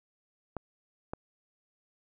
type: clicks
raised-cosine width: 1 ms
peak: -21 dBFS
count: 2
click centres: 0.567 / 1.135 s
effects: none